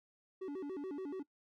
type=tone with vibrato; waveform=triangle; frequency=329.6 Hz; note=E4; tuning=in tune; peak=-37 dBFS; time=0.41-1.23 s; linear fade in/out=10 ms; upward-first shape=square; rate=7 Hz; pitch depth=240 cents each way; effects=noise-tail reverb RT60 0.1 s tail -20 dB re dry